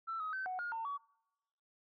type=tone with pitch steps; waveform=sine; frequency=1334 / 1265 / 1536 / 740 / 1426 / 905 / 1133 Hz; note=E6 / D#6 / G6 / F#5 / F6 / A5 / C#6; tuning=+20 / +28 / -36 / 0 / +36 / +48 / +37 cents; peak=-36 dBFS; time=0.07-0.98 s; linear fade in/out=20 ms; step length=130 ms; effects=noise-tail reverb RT60 1.0 s tail -25 dB re dry + tanh soft clip ceiling -32 dBFS